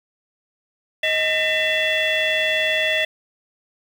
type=tone cluster; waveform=sine; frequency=628 / 1822 / 1999 / 2685 / 3410 Hz; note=D#5 / A#6 / B6 / E7 / G#7; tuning=+16 / -40 / +20 / +31 / +45 cents; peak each=-23 dBFS; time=1.03-3.05 s; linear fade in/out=5 ms; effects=tanh soft clip ceiling -11 dBFS + 7-bit